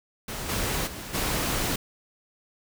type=noise with level steps; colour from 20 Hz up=pink; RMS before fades=-34 / -28 / -38 / -27 dBFS; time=0.28-1.76 s; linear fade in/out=5 ms; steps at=0.48 / 0.86 / 1.13 s; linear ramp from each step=20 ms; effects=none

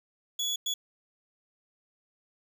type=tone bursts at uneven times; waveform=30% pulse; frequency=3390 Hz; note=G#7; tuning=35 cents sharp; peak=-26 dBFS; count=2; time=0.39-0.56 / 0.66-0.74 s; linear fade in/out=5 ms; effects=none

